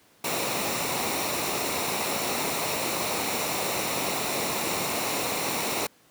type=noise with comb filter; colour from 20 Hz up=pink; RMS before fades=-28 dBFS; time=0.24-5.87 s; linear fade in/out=5 ms; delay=0.62 ms; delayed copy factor=-0.5; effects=pink hiss -59 dBFS RMS until 6.1 s + high-pass 150 Hz 12 dB/octave